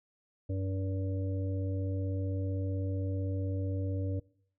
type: harmonic tone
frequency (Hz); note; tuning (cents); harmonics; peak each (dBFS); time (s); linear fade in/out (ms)
95.7; G2; -41; 1 / 3 / 5 / 6; -31 / -39 / -44 / -45; 0.49-4.2; 10
effects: noise-tail reverb RT60 0.6 s tail -22 dB re dry